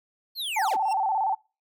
square linear sweep, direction down, 4435 to 155.56 Hz, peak -29 dBFS, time 0.35-0.77 s, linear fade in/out 50 ms
sine tone with vibrato, 822 Hz, G#5, 18 cents flat, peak -22 dBFS, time 0.56-1.35 s, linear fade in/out 10 ms, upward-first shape square, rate 17 Hz, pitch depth 110 cents each way
20% pulse tone with exponential growth, 2724 Hz, F7, 44 cents flat, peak -29 dBFS, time 0.8-0.93 s, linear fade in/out 5 ms, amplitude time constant 27 ms
effects noise-tail reverb RT60 0.3 s tail -25 dB re dry

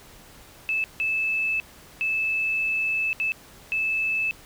sine tone bursts at uneven times, 2620 Hz, E7, 11 cents flat, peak -22 dBFS, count 5, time 0.69-0.84 / 1-1.6 / 2.01-3.13 / 3.2-3.32 / 3.72-4.31 s, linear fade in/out 0 ms, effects pink hiss -49 dBFS RMS until 4.45 s

